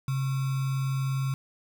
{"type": "tone with sample-and-hold", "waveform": "sine", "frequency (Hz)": 134, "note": "C3", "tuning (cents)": 42, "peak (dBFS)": -25, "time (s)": [0.08, 1.34], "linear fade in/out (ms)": 2, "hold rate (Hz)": 1225, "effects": []}